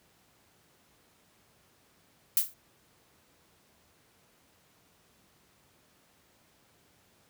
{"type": "noise with exponential decay", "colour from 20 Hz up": "violet", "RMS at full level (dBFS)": -20, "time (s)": [2.37, 2.54], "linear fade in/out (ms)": 2, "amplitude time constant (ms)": 36, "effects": ["pink hiss -65 dBFS RMS until 7.29 s", "high-pass 80 Hz 12 dB/octave"]}